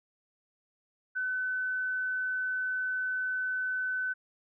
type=tone; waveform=sine; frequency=1511 Hz; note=F#6; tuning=36 cents sharp; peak=-29 dBFS; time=1.15-4.14 s; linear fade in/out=20 ms; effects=none